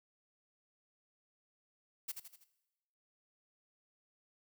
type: noise with echo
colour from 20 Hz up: blue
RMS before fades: -39 dBFS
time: 2.08-2.12 s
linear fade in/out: 10 ms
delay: 81 ms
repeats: 4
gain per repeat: -6 dB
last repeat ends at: 2.444 s
effects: noise-tail reverb RT60 1.0 s tail -17 dB re dry